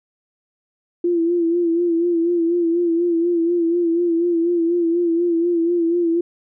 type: tone with vibrato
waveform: sine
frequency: 340.5 Hz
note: F4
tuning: 44 cents flat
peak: -15 dBFS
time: 1.04-6.21 s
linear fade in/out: 5 ms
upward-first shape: sine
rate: 4.1 Hz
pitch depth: 54 cents each way
effects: none